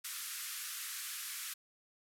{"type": "band-pass noise", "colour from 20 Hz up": "white", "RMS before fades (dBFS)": -43, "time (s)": [0.04, 1.54], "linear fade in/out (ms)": 10, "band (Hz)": [1200, 14000], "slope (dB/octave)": 48, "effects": []}